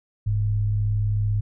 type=tone pair together; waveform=sine; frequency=41.87 / 104.5 Hz; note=E1 / G#2; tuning=+28 / +11 cents; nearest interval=octave + major third; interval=1583 cents; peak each=-28 / -20 dBFS; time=0.26-1.41 s; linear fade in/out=10 ms; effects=none